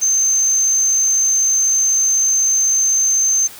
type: tone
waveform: sine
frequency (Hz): 6272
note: G8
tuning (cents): 0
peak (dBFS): -12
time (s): 0.01-3.48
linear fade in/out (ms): 20
effects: white hiss -37 dBFS RMS until 3.59 s